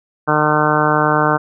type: harmonic tone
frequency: 151.6 Hz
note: D#3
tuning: 45 cents flat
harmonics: 1 / 2 / 3 / 4 / 5 / 6 / 7 / 8 / 9 / 10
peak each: -21 / -21 / -21 / -21 / -21 / -21 / -21 / -21 / -21 / -21 dBFS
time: 0.27-1.38 s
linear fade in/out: 20 ms
effects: none